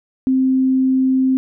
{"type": "tone", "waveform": "sine", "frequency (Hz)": 261.6, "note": "C4", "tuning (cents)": 0, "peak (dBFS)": -12, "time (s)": [0.27, 1.37], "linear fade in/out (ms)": 0, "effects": []}